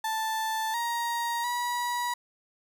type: tone with pitch steps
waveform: 35% pulse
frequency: 881 / 940 / 969 Hz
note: A5 / A#5 / B5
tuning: +2 / +14 / -33 cents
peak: -26 dBFS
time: 0.04-2.14 s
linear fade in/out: 5 ms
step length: 700 ms
effects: none